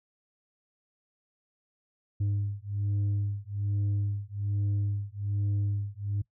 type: beating tone pair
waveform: sine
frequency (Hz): 100.9 / 102.1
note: G#2 / G#2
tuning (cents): -49 / -29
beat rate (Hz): 1.2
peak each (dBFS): -28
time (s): 2.2-6.22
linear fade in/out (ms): 10
effects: noise-tail reverb RT60 0.1 s tail -20 dB re dry + tanh soft clip ceiling -24 dBFS